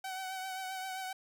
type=tone with vibrato; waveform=sawtooth; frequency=756 Hz; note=F#5; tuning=37 cents sharp; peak=-34 dBFS; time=0.04-1.13 s; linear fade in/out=5 ms; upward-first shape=triangle; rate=7.6 Hz; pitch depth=36 cents each way; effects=none